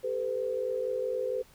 sine tone cluster, 396.3 / 442.7 / 507 Hz, G4 / A4 / B4, +19 / +11 / +45 cents, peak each -36 / -36 / -30 dBFS, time 0.03-1.43 s, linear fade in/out 20 ms, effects pink hiss -59 dBFS RMS until 1.54 s

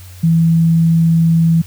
sine tone, 164.81 Hz, E3, in tune, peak -8 dBFS, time 0.23-1.62 s, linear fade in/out 10 ms, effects added 91 Hz sine -33 dBFS peak until 1.66 s + white hiss -42 dBFS RMS until 1.66 s

